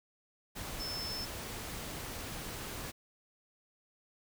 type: tone in noise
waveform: sine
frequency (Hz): 5274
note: E8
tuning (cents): 0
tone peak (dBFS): -38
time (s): 0.79-1.26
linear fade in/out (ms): 20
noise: pink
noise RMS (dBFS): -42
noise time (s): 0.55-2.92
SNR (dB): +1
effects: none